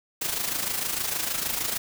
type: noise with amplitude modulation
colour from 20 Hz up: white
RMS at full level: -26 dBFS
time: 0.21-1.78 s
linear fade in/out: 10 ms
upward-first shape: sine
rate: 26.5 Hz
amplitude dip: 60%
effects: none